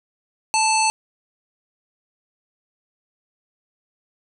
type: harmonic tone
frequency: 879 Hz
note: A5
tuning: 2 cents flat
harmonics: 1 / 3 / 5 / 7 / 9 / 10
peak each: -18 / -23 / -25 / -26 / -28 / -28 dBFS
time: 0.54-0.9 s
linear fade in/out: 0 ms
effects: none